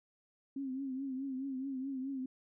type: tone with vibrato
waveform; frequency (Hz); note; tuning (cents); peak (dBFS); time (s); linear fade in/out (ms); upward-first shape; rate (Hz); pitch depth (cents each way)
sine; 266.8; C4; +34; -36; 0.56-2.26; 5; triangle; 4.7; 81
effects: none